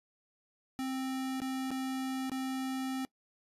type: tone with dropouts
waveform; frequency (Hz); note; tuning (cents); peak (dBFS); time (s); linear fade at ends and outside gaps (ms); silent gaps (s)
square; 262.7; C4; +7; -34; 0.79-3.05; 0; 1.402-1.418 / 1.706-1.714 / 2.297-2.317
effects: noise-tail reverb RT60 0.1 s tail -22 dB re dry + resampled to 32000 Hz